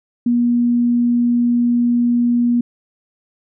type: tone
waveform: sine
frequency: 240 Hz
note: B3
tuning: 49 cents flat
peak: -12 dBFS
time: 0.26-2.61 s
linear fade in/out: 5 ms
effects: none